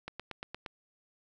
click train, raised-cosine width 0.3 ms, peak -23 dBFS, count 6, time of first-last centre 0.08-0.662 s, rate 8.59 Hz, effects none

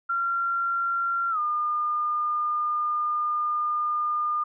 sine tone with pitch glide, 1375 to 1210.9 Hz, F6 to D#6, -27 to -47 cents, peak -23 dBFS, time 0.09-4.44 s, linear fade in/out 10 ms, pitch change -220 cents, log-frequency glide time 1.3-1.39 s, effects none

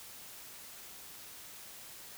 silence, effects white hiss -50 dBFS RMS until 2.17 s

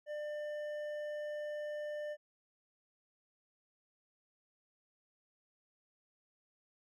sine tone with hard clipping, 597 Hz, D5, 28 cents sharp, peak -40 dBFS, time 0.06-2.17 s, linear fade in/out 50 ms, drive 7 dB, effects none

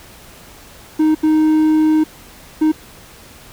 triangle tone bursts at uneven times, 311.1 Hz, D#4, in tune, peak -8 dBFS, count 3, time 0.99-1.15 / 1.23-2.04 / 2.61-2.72 s, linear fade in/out 10 ms, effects pink hiss -41 dBFS RMS until 3.52 s

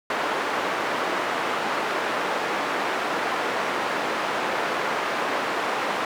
white band-pass noise, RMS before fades -26 dBFS, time 0.1-6.05 s, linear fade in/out 2 ms, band 320 to 1400 Hz, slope 12 dB/octave, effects none

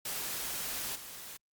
white noise with level steps, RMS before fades -37 / -46 dBFS, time 0.05-1.37 s, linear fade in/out 5 ms, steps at 0.95 s, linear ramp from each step 10 ms, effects Opus 48 kbps

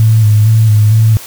sine tone with vibrato, 108.6 Hz, A2, 22 cents flat, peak -4 dBFS, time 0-1.17 s, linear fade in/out 0 ms, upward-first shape square, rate 2.2 Hz, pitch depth 39 cents each way, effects white hiss -30 dBFS RMS until 1.26 s

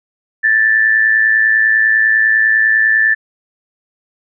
sine tone with amplitude modulation, 1760 Hz, A6, in tune, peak -6 dBFS, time 0.43-3.15 s, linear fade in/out 20 ms, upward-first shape sine, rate 110 Hz, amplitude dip 55%, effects none

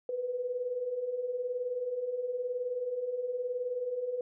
sine beating tone pair, 479.4 / 498.4 Hz, A#4 / B4, +48 / +16 cents, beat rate 19 Hz, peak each -39 / -32 dBFS, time 0.09-4.21 s, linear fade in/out 2 ms, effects none

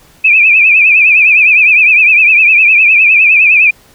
sine tone with vibrato, 2489 Hz, D#7, in tune, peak -3 dBFS, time 0.24-3.71 s, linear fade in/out 10 ms, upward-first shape triangle, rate 9.8 Hz, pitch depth 120 cents each way, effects pink hiss -44 dBFS RMS until 3.94 s

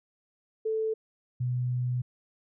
sine tone pair in turn, 440 / 124.4 Hz, A4 / B2, 0 / +13 cents, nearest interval octave + minor seventh, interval 2187 cents, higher first, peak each -26 dBFS, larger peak neither, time 0.65-0.94 / 1.4-2.02 s, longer second, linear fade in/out 10 ms, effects none

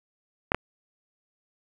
clicks, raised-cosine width 0.5 ms, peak -7 / -8 dBFS, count 2, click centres 0.519 / 0.546 s, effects 7-bit

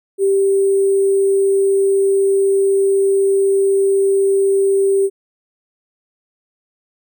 sine tone with sample-and-hold, 392 Hz, G4, in tune, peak -11 dBFS, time 0.18-5.1 s, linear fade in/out 50 ms, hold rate 8820 Hz, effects none

